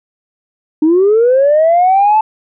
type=linear sweep; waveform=sine; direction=up; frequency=300 to 882 Hz; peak=-5 dBFS; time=0.82-2.21 s; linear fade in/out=5 ms; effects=tanh soft clip ceiling -3 dBFS